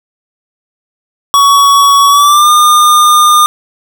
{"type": "tone with pitch glide", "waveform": "square", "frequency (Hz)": [1124, 1211.7], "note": ["C#6", "D#6"], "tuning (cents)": [24, -46], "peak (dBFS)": -4, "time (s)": [1.34, 3.46], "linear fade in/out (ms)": 0, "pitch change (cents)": 130, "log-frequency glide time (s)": [2.08, 2.5], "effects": []}